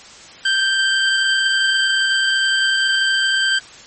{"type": "tone with amplitude modulation", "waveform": "25% pulse", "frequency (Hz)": 1568, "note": "G6", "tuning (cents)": 0, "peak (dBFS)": -9, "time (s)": [0.45, 3.59], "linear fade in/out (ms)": 5, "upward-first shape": "sine", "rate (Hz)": 130, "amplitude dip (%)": 30, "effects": ["white hiss -40 dBFS RMS until 3.86 s", "MP3 32 kbps"]}